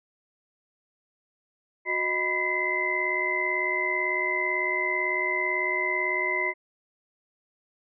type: tone cluster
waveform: sine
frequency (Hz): 366.4 / 622 / 989 / 1981 / 2059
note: F#4 / D#5 / B5 / B6 / C7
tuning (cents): -17 / -1 / +2 / +5 / -28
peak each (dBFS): -33 / -35 / -32 / -33 / -26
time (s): 1.85-6.54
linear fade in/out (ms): 50
effects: none